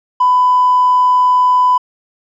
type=tone; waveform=triangle; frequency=999 Hz; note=B5; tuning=20 cents sharp; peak=-4 dBFS; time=0.2-1.78 s; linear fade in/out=10 ms; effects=tanh soft clip ceiling -5 dBFS + resampled to 16000 Hz